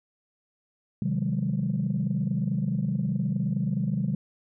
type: chord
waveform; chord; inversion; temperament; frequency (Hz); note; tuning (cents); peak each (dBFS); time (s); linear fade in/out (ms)
sine; Ab dominant seventh; first; equal with one note detuned; 130.81 / 155.56 / 185 / 204.2; C3 / Eb3 / Gb3 / Ab3; 0 / 0 / 0 / -29; -29; 1.02-4.15; 2
effects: tanh soft clip ceiling -17 dBFS